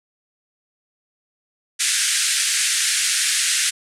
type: band-pass noise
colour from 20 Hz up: white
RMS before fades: -20 dBFS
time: 1.79-3.71 s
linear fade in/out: 20 ms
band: 1500 to 10000 Hz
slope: 48 dB/octave
effects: none